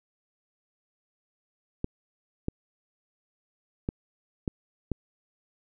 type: clicks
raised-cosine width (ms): 3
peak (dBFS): -15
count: 5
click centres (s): 1.844 / 2.484 / 3.889 / 4.478 / 4.917
effects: none